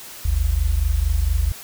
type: tone pair together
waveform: sine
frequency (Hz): 51 / 75.4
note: G#1 / D2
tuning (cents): -31 / +46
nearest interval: perfect fifth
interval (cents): 677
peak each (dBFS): -19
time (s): 0.25-1.52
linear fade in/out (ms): 5
effects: white hiss -38 dBFS RMS until 1.63 s